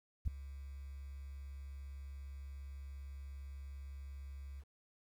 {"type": "tone with ADSR envelope", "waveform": "sine", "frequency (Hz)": 68.7, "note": "C#2", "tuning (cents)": -15, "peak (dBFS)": -27, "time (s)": [0.25, 4.64], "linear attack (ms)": 26, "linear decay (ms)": 3, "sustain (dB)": -18, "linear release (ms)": 45, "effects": ["11-bit"]}